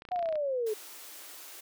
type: clicks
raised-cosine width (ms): 0.3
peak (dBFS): -29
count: 11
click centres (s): 0.021 / 0.052 / 0.088 / 0.118 / 0.16 / 0.192 / 0.227 / 0.258 / 0.289 / 0.326 / 0.356
type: linear sweep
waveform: sine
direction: down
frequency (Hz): 740 to 415.3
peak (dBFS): -28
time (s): 0.11-0.74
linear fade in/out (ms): 10
type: high-pass noise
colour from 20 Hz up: white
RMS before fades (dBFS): -47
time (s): 0.66-1.61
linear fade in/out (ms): 10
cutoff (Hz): 270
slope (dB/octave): 96
effects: none